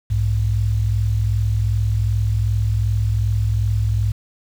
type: tone pair together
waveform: sine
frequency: 62.49 / 105.1 Hz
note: B1 / G#2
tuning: +21 / +21 cents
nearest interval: major sixth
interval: 900 cents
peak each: -21 / -17 dBFS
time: 0.1-4.12 s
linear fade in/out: 10 ms
effects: 7-bit